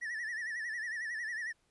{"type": "tone with vibrato", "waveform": "triangle", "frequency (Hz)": 1833, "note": "A#6", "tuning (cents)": -30, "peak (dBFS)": -34, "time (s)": [0.01, 1.53], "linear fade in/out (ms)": 20, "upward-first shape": "sine", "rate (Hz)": 11, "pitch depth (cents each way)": 110, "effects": ["pink hiss -74 dBFS RMS until 1.7 s", "resampled to 24000 Hz"]}